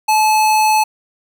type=tone; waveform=square; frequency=863 Hz; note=A5; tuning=34 cents flat; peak=-11 dBFS; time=0.08-0.84 s; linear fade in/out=10 ms; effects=none